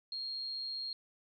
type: tone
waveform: sine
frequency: 4245 Hz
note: C8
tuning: 24 cents sharp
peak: -37 dBFS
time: 0.12-0.93 s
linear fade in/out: 2 ms
effects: none